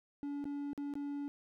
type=tone with dropouts; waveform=triangle; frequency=285.8 Hz; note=D4; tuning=47 cents flat; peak=-35 dBFS; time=0.23-1.28 s; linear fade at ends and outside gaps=0 ms; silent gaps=0.442-0.454 / 0.732-0.777 / 0.938-0.954 s; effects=none